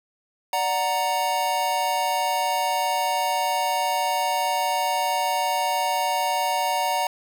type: chord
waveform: square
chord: D augmented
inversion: none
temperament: equal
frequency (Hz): 587.3 / 740 / 932.3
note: D5 / F#5 / A#5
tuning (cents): 0 / 0 / 0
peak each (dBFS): -31 / -26 / -25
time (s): 0.53-7.07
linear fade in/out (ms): 2
effects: none